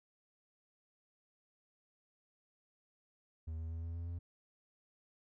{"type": "tone with pitch steps", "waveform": "triangle", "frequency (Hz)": [80.1, 81.22, 82.35, 83.5, 84.67, 85.85], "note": ["E2", "E2", "E2", "E2", "E2", "F2"], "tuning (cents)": [-49, -25, -1, 23, 47, -29], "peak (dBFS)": -37, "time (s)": [3.47, 4.19], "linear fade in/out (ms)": 10, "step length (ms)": 120, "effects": []}